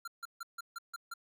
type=tone bursts; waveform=square; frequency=1376 Hz; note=F6; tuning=26 cents flat; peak=-40 dBFS; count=7; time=0.05-1.139 s; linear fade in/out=5 ms; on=27 ms; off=150 ms; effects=none